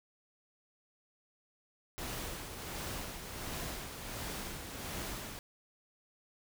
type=noise with tremolo; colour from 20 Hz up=pink; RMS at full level=-40 dBFS; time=1.98-5.39 s; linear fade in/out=0 ms; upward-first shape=sine; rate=1.4 Hz; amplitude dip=45%; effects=none